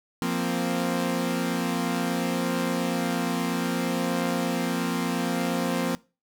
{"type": "chord", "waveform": "sawtooth", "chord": "F suspended fourth", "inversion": "none", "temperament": "equal", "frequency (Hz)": [174.61, 233.1, 261.6], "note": ["F3", "Bb3", "C4"], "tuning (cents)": [0, 0, 0], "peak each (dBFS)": -25, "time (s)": [0.22, 5.95], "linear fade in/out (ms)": 0, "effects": ["noise-tail reverb RT60 0.3 s tail -21 dB re dry"]}